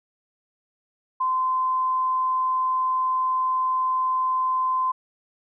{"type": "tone", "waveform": "sine", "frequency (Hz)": 1032, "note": "C6", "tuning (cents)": -24, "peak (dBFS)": -20, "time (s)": [1.2, 4.92], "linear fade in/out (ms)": 10, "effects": []}